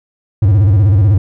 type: tone with vibrato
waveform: triangle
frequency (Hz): 100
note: G2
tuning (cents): +35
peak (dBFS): -4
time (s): 0.42-1.18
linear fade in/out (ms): 5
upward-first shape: square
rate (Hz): 16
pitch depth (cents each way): 140
effects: none